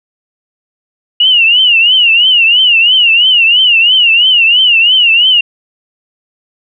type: tone with vibrato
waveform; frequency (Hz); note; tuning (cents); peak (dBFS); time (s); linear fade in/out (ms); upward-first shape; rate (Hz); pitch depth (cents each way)
sine; 2863; F7; +42; -4; 1.2-5.41; 5; triangle; 3; 160
effects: none